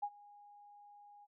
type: tone with ADSR envelope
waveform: sine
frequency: 821 Hz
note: G#5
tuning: 20 cents flat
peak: -33 dBFS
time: 0.02-1.27 s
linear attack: 15 ms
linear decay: 57 ms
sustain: -23 dB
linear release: 35 ms
effects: none